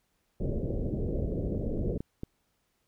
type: low-pass noise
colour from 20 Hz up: pink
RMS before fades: -31 dBFS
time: 0.4-1.98 s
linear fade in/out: 5 ms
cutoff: 560 Hz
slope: 48 dB/octave
type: click train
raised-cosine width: 3 ms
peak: -22 dBFS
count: 6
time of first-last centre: 1.09-2.234 s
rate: 4.37 Hz
effects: pink hiss -75 dBFS RMS until 2.87 s